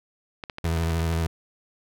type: clicks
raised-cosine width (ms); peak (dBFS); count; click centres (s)
0.3; -18; 9; 0.438 / 0.498 / 0.584 / 0.655 / 0.772 / 0.835 / 0.904 / 0.999 / 1.132
type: tone with vibrato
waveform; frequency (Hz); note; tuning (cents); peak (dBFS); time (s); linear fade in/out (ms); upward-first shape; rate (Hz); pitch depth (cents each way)
30% pulse; 82.41; E2; 0; -20; 0.64-1.27; 5; sine; 13; 33
effects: none